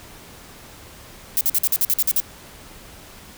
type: noise bursts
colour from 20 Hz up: violet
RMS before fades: -18 dBFS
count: 10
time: 1.37-2.201 s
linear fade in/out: 0 ms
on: 39 ms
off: 49 ms
effects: pink hiss -43 dBFS RMS until 3.37 s